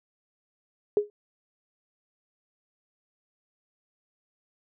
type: tone with exponential decay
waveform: sine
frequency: 415.3 Hz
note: G#4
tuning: in tune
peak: -15 dBFS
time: 0.97-1.1 s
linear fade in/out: 1 ms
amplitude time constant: 27 ms
effects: none